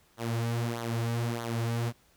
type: tone with flanger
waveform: sawtooth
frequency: 116.8 Hz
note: A#2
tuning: 4 cents sharp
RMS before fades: -31 dBFS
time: 0.17-1.93 s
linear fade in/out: 50 ms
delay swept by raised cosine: 0.38 to 5.68 ms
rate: 1.6 Hz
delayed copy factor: -0.7
effects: pink hiss -64 dBFS RMS until 2.16 s